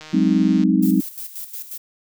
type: click train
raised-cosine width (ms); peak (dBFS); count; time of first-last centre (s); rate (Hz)
0.2; -21; 98; 0.01-0.636; 155
type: chord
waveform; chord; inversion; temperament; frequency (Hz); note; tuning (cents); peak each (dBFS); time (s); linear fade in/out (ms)
sine; Ab dominant seventh; third; equal with one note detuned; 185 / 206.1 / 261.6 / 311.1; Gb3 / Ab3 / C4 / Eb4; 0 / -13 / 0 / 0; -19; 0.13-1.01; 10
type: noise with tremolo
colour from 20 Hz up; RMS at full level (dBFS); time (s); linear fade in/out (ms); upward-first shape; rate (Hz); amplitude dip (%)
violet; -31; 0.82-1.78; 10; square; 5.6; 65
effects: none